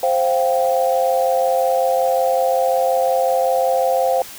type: chord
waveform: sine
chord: C suspended fourth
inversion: none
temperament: equal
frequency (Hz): 523.3 / 698.5 / 784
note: C5 / F5 / G5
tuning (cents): 0 / 0 / 0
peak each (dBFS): -17 / -19 / -21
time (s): 0.03-4.22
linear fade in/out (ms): 2
effects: white hiss -36 dBFS RMS until 4.38 s